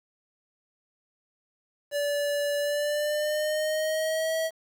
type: tone with pitch glide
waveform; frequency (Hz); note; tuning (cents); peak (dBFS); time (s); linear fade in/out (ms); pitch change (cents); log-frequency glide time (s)
square; 578 to 645; D5 to E5; -28 to -38; -26; 1.91-4.51; 50; +190; 2.58-4.35
effects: 9-bit